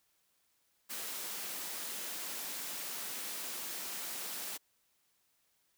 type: high-pass noise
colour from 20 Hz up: white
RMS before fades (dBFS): -41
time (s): 0.89-4.58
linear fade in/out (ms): 20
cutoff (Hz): 180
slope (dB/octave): 24
effects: white hiss -75 dBFS RMS until 5.77 s